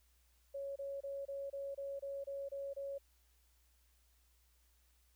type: tone bursts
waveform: sine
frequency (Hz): 555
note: C#5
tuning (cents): +2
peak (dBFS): -40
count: 10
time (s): 0.54-2.983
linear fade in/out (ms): 10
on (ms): 220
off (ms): 27
effects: added 60 Hz sine -70 dBFS peak until 5.15 s + white hiss -75 dBFS RMS until 5.15 s